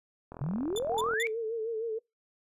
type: click train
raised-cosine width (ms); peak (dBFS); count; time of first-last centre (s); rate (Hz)
1; -28; 35; 0.32-1.135; 41.7
type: exponential sweep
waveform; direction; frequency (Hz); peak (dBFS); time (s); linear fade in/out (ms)
sine; up; 130.81 to 2357; -29; 0.41-1.27; 0
type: tone bursts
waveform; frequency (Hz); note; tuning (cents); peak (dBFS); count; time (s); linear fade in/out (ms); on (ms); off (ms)
sawtooth; 3520; A7; 0; -30; 3; 0.76-1.227; 2; 29; 190
type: tone with vibrato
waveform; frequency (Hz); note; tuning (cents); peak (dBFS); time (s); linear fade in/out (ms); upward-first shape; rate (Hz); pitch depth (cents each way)
sine; 450; A4; +39; -30; 0.89-1.99; 10; sine; 6.5; 63
effects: noise-tail reverb RT60 0.2 s tail -23 dB re dry + resampled to 32000 Hz